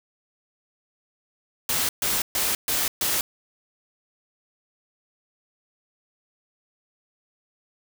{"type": "noise bursts", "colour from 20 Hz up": "white", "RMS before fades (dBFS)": -24, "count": 5, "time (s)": [1.69, 3.21], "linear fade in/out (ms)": 2, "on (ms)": 200, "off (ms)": 130, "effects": []}